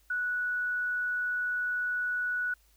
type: tone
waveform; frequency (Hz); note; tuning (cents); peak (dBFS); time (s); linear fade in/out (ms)
sine; 1473; F#6; -8; -28; 0.1-2.54; 5
effects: added 52 Hz sine -63 dBFS peak until 2.76 s + white hiss -67 dBFS RMS until 2.76 s